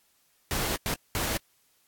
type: noise bursts at uneven times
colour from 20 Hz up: pink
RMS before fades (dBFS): -29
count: 3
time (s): 0.51-0.76 / 0.86-0.94 / 1.15-1.37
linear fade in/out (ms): 0
effects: white hiss -67 dBFS RMS until 1.87 s + AAC 64 kbps